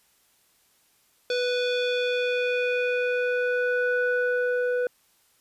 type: tone with low-pass filter sweep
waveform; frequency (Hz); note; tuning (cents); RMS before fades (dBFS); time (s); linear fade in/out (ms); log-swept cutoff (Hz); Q
square; 493.9; B4; 0; -25; 1.3-4.87; 2; 4300 to 1100; 2.7
effects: white hiss -64 dBFS RMS until 5.4 s + resampled to 32000 Hz